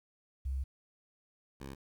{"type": "tone pair in turn", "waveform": ["sine", "10% pulse"], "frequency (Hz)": [66.6, 68.04], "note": ["C2", "C#2"], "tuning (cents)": [31, -32], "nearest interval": "unison", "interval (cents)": 37, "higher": "second", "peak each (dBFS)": [-32, -35], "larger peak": "first", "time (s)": [[0.45, 0.64], [1.6, 1.75]], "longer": "first", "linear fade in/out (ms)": 10, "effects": ["11-bit"]}